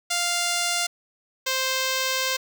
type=tone pair in turn; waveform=5% pulse; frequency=698.5 / 523.3 Hz; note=F5 / C5; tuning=0 / 0 cents; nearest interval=perfect fourth; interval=500 cents; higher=first; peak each=-11 / -11 dBFS; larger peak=neither; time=0.1-0.87 / 1.46-2.37 s; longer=second; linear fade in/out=10 ms; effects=none